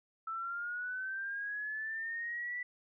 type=linear sweep; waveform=sine; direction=up; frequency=1315 to 1975.5 Hz; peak=-36 dBFS; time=0.27-2.63 s; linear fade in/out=5 ms; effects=none